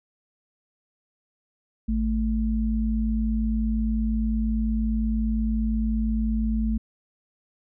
sine tone pair together, 54.34 / 220 Hz, A1 / A3, -21 / 0 cents, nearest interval 2 octaves, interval 2421 cents, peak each -24 dBFS, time 1.88-6.78 s, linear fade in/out 10 ms, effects none

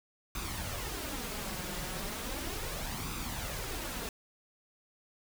pink noise with flanger, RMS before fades -38 dBFS, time 0.35-4.09 s, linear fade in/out 2 ms, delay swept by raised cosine 0.81 to 5.61 ms, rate 0.36 Hz, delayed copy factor +0.55, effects none

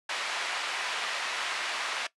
white band-pass noise, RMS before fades -33 dBFS, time 0.09-2.07 s, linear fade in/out 5 ms, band 790 to 2800 Hz, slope 12 dB/octave, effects noise-tail reverb RT60 0.1 s tail -18 dB re dry + resampled to 24000 Hz

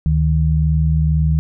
sine tone pair together, 73.41 / 155.56 Hz, D2 / D#3, 0 / 0 cents, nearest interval octave + minor second, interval 1300 cents, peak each -15 dBFS, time 0.06-1.39 s, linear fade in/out 0 ms, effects none

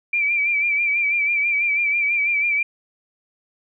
sine tone with vibrato, 2341 Hz, D7, 6 cents flat, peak -17 dBFS, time 0.13-2.63 s, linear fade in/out 5 ms, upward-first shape sine, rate 6.1 Hz, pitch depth 51 cents each way, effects none

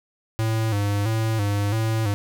square tone with vibrato, 106.5 Hz, G#2, 44 cents sharp, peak -21 dBFS, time 0.39-2.14 s, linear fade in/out 0 ms, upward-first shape square, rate 1.5 Hz, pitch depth 78 cents each way, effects none

